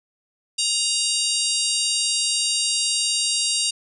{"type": "harmonic tone with a mistuned harmonic", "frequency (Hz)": 939, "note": "A#5", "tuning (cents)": 12, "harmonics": [3, 4, 5, 6, 7, 8, 9, 10], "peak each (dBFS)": [-27, -28, -25, -31, -31, -28, -29, -30], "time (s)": [0.58, 3.71], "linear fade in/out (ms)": 10, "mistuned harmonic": 9, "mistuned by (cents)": 20, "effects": []}